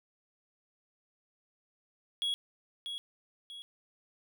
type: tone with echo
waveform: triangle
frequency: 3331 Hz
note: G#7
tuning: 4 cents sharp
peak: -28 dBFS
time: 2.22-2.34 s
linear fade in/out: 0 ms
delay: 640 ms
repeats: 2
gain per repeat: -7 dB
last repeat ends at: 3.62 s
effects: none